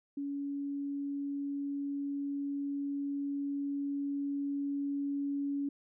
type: tone with level ramp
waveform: sine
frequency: 282 Hz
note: C#4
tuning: 30 cents sharp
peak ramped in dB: -34 to -31 dBFS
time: 0.17-5.69 s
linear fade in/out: 5 ms
effects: none